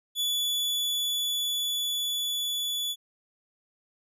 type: tone with level ramp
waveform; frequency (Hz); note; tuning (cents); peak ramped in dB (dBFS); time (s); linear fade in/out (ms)
40% pulse; 3437; A7; -41; -24 to -27; 0.15-2.96; 50
effects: none